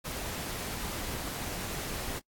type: noise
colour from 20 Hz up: pink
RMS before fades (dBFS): -37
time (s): 0.04-2.2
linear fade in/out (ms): 20
effects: noise-tail reverb RT60 0.1 s tail -23 dB re dry + AAC 64 kbps